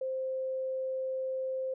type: tone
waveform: sine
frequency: 523.3 Hz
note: C5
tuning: in tune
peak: -31 dBFS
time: 0.01-1.74 s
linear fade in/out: 5 ms
effects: none